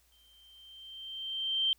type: tone with exponential growth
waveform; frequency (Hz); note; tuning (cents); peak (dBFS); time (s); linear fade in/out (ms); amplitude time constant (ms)
sine; 3136; G7; 0; -24; 0.12-1.73; 1; 350
effects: added 60 Hz sine -69 dBFS peak until 1.78 s + white hiss -69 dBFS RMS until 1.78 s